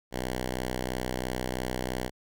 5% pulse tone, 63 Hz, B1, 35 cents sharp, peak -19 dBFS, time 0.11-2.11 s, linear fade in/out 50 ms, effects none

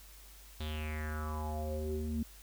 square tone with low-pass filter sweep, 76.9 Hz, D#2, 20 cents flat, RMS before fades -37 dBFS, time 0.6-2.23 s, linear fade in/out 5 ms, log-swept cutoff 3800 to 230 Hz, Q 5.7, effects added 50 Hz sine -54 dBFS peak until 2.42 s + white hiss -57 dBFS RMS until 2.42 s

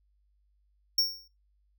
square tone with exponential decay, 5500 Hz, F8, 27 cents flat, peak -21 dBFS, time 0.98-1.28 s, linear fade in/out 5 ms, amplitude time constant 65 ms, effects noise-tail reverb RT60 0.2 s tail -21 dB re dry + added 50 Hz sine -66 dBFS peak until 1.78 s

